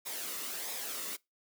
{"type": "noise with flanger", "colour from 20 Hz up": "white", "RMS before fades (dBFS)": -39, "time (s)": [0.05, 1.17], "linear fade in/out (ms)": 20, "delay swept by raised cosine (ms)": [0.67, 1.28], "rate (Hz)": 1.5, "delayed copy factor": -0.5, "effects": ["noise-tail reverb RT60 0.2 s tail -23 dB re dry", "high-pass 200 Hz 12 dB/octave"]}